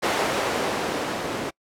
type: noise with low-pass filter sweep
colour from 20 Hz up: violet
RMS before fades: -26 dBFS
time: 0.02-1.51 s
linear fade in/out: 20 ms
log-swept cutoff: 540 to 320 Hz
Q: 0.76
effects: noise-tail reverb RT60 0.1 s tail -26 dB re dry